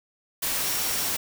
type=tone in noise; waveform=sine; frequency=5588 Hz; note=F8; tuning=in tune; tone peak=-35 dBFS; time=0.64-1.09 s; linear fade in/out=10 ms; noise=white; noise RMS=-27 dBFS; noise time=0.42-1.17 s; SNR=-11 dB; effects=none